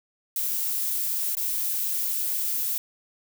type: noise with dropouts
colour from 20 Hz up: violet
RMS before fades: -27 dBFS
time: 0.36-2.78 s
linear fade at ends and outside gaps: 2 ms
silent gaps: 1.352-1.369 s
effects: none